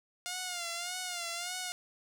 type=tone with vibrato; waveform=5% pulse; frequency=707 Hz; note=F5; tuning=21 cents sharp; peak=-24 dBFS; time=0.26-1.72 s; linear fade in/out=0 ms; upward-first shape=sine; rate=1.7 Hz; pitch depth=71 cents each way; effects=none